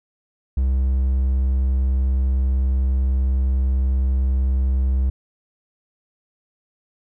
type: tone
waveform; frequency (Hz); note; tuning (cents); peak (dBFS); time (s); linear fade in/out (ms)
triangle; 65.41; C2; 0; -14; 0.57-5.1; 5
effects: none